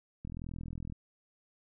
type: click train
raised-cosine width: 5 ms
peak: -29 dBFS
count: 29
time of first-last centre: 0.25-0.923 s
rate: 41.6 Hz
effects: none